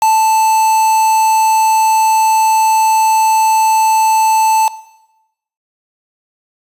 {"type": "tone with quantisation", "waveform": "triangle", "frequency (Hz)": 880, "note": "A5", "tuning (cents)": 0, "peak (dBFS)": -6, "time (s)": [0.02, 4.68], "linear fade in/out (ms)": 2, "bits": 3, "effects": ["noise-tail reverb RT60 0.9 s tail -17 dB re dry", "resampled to 32000 Hz"]}